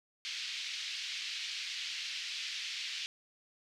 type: band-pass noise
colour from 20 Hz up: pink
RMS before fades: -40 dBFS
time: 0.25-3.06 s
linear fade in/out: 0 ms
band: 2400 to 5100 Hz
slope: 24 dB/octave
effects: none